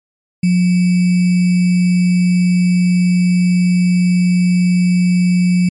sine tone with sample-and-hold, 179.1 Hz, F3, 44 cents sharp, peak -9 dBFS, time 0.43-5.69 s, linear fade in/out 5 ms, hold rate 2450 Hz, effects MP3 48 kbps

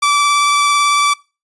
sawtooth tone with vibrato, 1160 Hz, D6, 22 cents flat, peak -7 dBFS, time 0.02-1.14 s, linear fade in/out 10 ms, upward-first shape sine, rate 18 Hz, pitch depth 11 cents each way, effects noise-tail reverb RT60 0.3 s tail -23 dB re dry + resampled to 24000 Hz

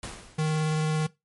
pink noise with exponential decay, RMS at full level -35 dBFS, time 0.03-0.68 s, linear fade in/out 1 ms, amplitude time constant 140 ms
square tone with vibrato, 155.56 Hz, D#3, in tune, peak -24 dBFS, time 0.38-1.07 s, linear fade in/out 10 ms, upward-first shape sine, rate 18 Hz, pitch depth 10 cents each way
effects noise-tail reverb RT60 0.2 s tail -19 dB re dry + MP3 48 kbps

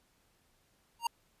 square tone with exponential growth, 932.3 Hz, A#5, in tune, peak -26 dBFS, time 0.99-1.07 s, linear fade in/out 5 ms, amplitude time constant 17 ms, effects pink hiss -71 dBFS RMS until 1.4 s + resampled to 32000 Hz

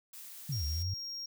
blue noise, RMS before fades -48 dBFS, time 0.13-0.83 s, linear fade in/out 5 ms
sine linear two-way sweep, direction down then up, 155.56 to 69.8 to 97.5 Hz, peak -32 dBFS, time 0.49-0.94 s, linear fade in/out 5 ms, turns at 0.64 s
triangle tone, 5580 Hz, F8, 2 cents flat, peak -37 dBFS, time 0.52-1.26 s, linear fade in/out 5 ms
effects none

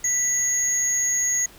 sine tone pair together, 1975.5 / 6645 Hz, B6 / G#8, 0 / 0 cents, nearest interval octave + major sixth, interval 2100 cents, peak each -27 / -18 dBFS, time 0.04-1.46 s, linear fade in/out 5 ms, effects tanh soft clip ceiling -17 dBFS + pink hiss -48 dBFS RMS until 1.58 s

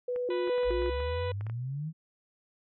sine tone with vibrato, 420 Hz, G#4, 19 cents sharp, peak -29 dBFS, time 0.08-0.9 s, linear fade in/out 5 ms, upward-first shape square, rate 2.4 Hz, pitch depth 280 cents each way
clicks, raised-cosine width 0.5 ms, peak -31 dBFS, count 11, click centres 0.161 / 0.475 / 0.581 / 0.633 / 0.709 / 0.821 / 0.861 / 1.003 / 1.41 / 1.467 / 1.498 s
harmonic tone, 493.9 Hz, B4, in tune, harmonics 1 / 2 / 3 / 4 / 5 / 6 / 7 / 8, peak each -32 / -40 / -48 / -47 / -48 / -50 / -51 / -52 dBFS, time 0.3-1.32 s, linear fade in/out 5 ms
sine exponential sweep, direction up, 52 to 164.81 Hz, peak -32 dBFS, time 0.64-1.93 s, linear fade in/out 50 ms
effects none

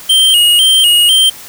square tone with vibrato, 3006 Hz, F#7, 27 cents sharp, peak -6 dBFS, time 0.09-1.3 s, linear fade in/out 10 ms, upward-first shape square, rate 2 Hz, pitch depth 76 cents each way, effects white hiss -32 dBFS RMS until 1.48 s

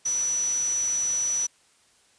sine tone in noise, 5920 Hz, F#8, in tune, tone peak -23 dBFS, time 0.05-1.47 s, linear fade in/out 10 ms, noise white, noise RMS -38 dBFS, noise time 0.05-1.47 s, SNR +12 dB, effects white hiss -61 dBFS RMS until 2.18 s + resampled to 22050 Hz

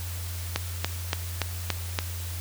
click train, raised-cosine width 0.2 ms, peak -7 dBFS, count 6, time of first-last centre 0.56-1.989 s, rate 3.5 Hz, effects added 87 Hz sine -32 dBFS peak until 2.4 s + white hiss -40 dBFS RMS until 2.4 s

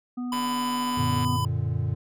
harmonic tone, 246.9 Hz, B3, in tune, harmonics 1 / 3 / 5, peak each -28 / -46 / -46 dBFS, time 0.17-1.37 s, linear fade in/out 10 ms
square tone, 1001 Hz, B5, 23 cents sharp, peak -28 dBFS, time 0.32-1.45 s, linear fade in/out 2 ms
click train, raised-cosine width 0.3 ms, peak -22 dBFS, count 134, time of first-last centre 0.33-1.247 s, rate 145 Hz
triangle chord, Gb augmented, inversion none, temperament equal, 92.5 / 116.54 / 146.83 Hz, Gb2 / Bb2 / D3, 0 / 0 / 0 cents, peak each -27 / -25 / -28 dBFS, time 0.97-1.95 s, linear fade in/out 10 ms
effects none

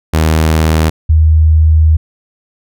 sawtooth / sine tone pair in turn, 79.2 / 78.74 Hz, D#2 / D#2, +31 / +21 cents, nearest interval unison, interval 10 cents, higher first, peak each -4 dBFS, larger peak neither, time 0.13-0.9 / 1.09-1.97 s, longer second, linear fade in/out 10 ms, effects none

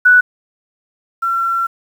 sine tone pair in turn, 1480 / 1358.2 Hz, F#6 / F6, 0 / -49 cents, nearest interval minor second, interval 149 cents, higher first, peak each -5 / -14 dBFS, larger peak first, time 0.05-0.21 / 1.22-1.67 s, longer second, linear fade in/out 10 ms, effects 7-bit

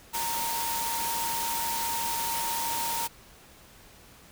sine tone in noise, 924 Hz, A#5, 16 cents flat, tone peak -31 dBFS, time 0.13-3.08 s, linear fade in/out 20 ms, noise white, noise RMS -32 dBFS, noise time 0.13-3.08 s, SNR -2 dB, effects pink hiss -53 dBFS RMS until 4.31 s

